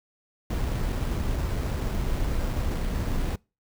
brown noise with sample-and-hold, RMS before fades -27 dBFS, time 0.5-3.36 s, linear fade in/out 5 ms, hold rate 6300 Hz, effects noise-tail reverb RT60 0.3 s tail -26 dB re dry

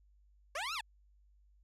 15% pulse linear two-way sweep, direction up then down, 523.3 to 1396.9 to 810 Hz, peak -30 dBFS, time 0.55-0.81 s, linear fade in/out 5 ms, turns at 0.74 s, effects added 50 Hz sine -63 dBFS peak until 1.63 s + low-pass 9000 Hz 12 dB/octave

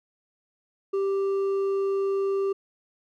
sine tone with hard clipping, 392 Hz, G4, in tune, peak -24 dBFS, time 0.93-2.53 s, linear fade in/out 10 ms, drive 4 dB, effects none

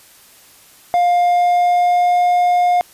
triangle tone with pitch glide, 705 to 712 Hz, F5 to F5, +16 to +33 cents, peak -9 dBFS, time 0.94-2.81 s, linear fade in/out 0 ms, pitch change +17 cents, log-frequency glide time 1.09-2.24 s, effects white hiss -46 dBFS RMS until 2.93 s + resampled to 32000 Hz

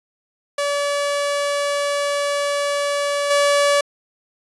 sawtooth tone with level steps, 573 Hz, D5, 43 cents flat, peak -15 / -10 dBFS, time 0.58-3.81 s, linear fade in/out 5 ms, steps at 3.3 s, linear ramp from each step 10 ms, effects resampled to 24000 Hz

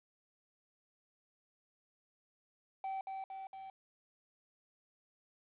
triangle tone with echo, 771 Hz, G5, 29 cents flat, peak -35 dBFS, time 2.84-3.01 s, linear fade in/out 2 ms, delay 230 ms, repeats 3, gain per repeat -3 dB, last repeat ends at 3.7 s, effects resampled to 8000 Hz + 11-bit

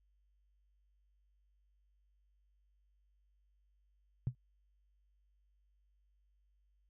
sine tone with exponential decay, 124.7 Hz, B2, 17 cents sharp, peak -27 dBFS, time 4.27-4.35 s, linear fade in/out 0 ms, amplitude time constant 17 ms, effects added 50 Hz sine -70 dBFS peak until 6.89 s

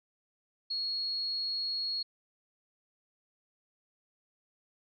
sine tone, 4317 Hz, C#8, 47 cents flat, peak -31 dBFS, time 0.7-2.03 s, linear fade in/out 10 ms, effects none

